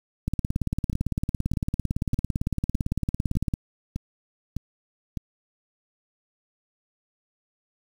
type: two click trains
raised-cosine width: 5 ms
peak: -16 / -12 dBFS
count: 8 / 59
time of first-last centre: 0.93-5.172 / 0.28-3.538 s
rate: 1.65 / 17.8 Hz
effects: 7-bit